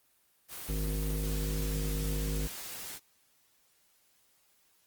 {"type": "noise", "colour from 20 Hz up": "white", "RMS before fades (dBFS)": -42, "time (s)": [0.48, 3], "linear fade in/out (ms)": 50}
{"type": "harmonic tone", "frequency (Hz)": 51.91, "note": "G#1", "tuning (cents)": 0, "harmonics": [1, 3, 5, 7, 9, 10], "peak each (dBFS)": [-31, -37, -42, -46, -44, -54], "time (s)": [0.68, 2.48], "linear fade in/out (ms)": 20}
{"effects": ["white hiss -69 dBFS RMS until 4.86 s", "Opus 24 kbps"]}